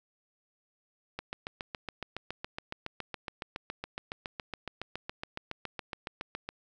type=click train; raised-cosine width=0.3 ms; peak=-20 dBFS; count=39; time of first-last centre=1.19-6.49 s; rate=7.17 Hz; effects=none